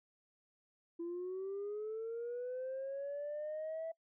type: linear sweep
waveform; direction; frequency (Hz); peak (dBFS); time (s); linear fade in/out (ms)
sine; up; 335.1 to 658; -37; 0.99-3.92; 10
effects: noise-tail reverb RT60 0.1 s tail -26 dB re dry + tanh soft clip ceiling -36 dBFS